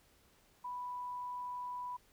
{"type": "tone", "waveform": "sine", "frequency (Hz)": 987.8, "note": "B5", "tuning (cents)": 0, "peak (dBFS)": -39, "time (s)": [0.64, 1.97], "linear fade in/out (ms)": 10, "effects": ["pink hiss -68 dBFS RMS until 2.12 s"]}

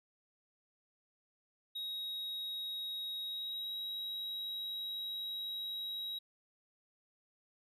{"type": "tone with pitch glide", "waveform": "triangle", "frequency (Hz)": [3792, 3838], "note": ["A#7", "A#7"], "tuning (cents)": [29, 50], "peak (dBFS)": -37, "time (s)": [1.75, 6.19], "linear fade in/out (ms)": 10, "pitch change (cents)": 21, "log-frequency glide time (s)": [3.24, 3.72], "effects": []}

